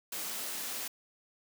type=high-pass noise; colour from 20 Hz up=white; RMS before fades=-38 dBFS; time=0.12-0.88 s; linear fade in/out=5 ms; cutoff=170 Hz; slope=24 dB/octave; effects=none